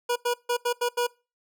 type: tone bursts at uneven times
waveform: 25% pulse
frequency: 483.5 Hz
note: B4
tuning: 37 cents flat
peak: -19 dBFS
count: 6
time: 0.09-0.16 / 0.25-0.34 / 0.49-0.57 / 0.65-0.73 / 0.81-0.89 / 0.97-1.07 s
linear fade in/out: 10 ms
effects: noise-tail reverb RT60 0.3 s tail -24 dB re dry